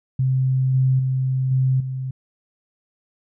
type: tone with level steps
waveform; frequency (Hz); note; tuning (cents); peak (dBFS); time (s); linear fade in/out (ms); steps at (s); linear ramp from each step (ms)
sine; 130.81; C3; 0; -16 / -14 / -18 / -15 / -24; 0.19-2.11; 5; 0.74 / 0.99 / 1.51 / 1.8; 5
effects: none